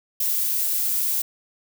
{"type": "noise", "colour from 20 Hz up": "violet", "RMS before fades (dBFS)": -23, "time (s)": [0.2, 1.22], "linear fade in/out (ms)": 5, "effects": []}